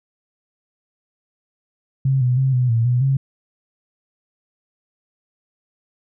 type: tone with pitch steps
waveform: sine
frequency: 134.2 / 124.7 / 133 / 125.4 / 114.9 / 123.3 / 135.3 Hz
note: C3 / B2 / C3 / B2 / A#2 / B2 / C#3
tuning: +44 / +17 / +29 / +27 / -25 / -2 / -42 cents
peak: -14 dBFS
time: 2.05-3.17 s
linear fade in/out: 5 ms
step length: 160 ms
effects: none